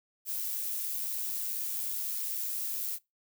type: noise with amplitude modulation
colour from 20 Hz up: violet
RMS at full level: -33 dBFS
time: 0.25-2.99 s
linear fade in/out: 50 ms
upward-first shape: sine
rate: 104 Hz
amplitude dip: 30%
effects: noise-tail reverb RT60 0.2 s tail -22 dB re dry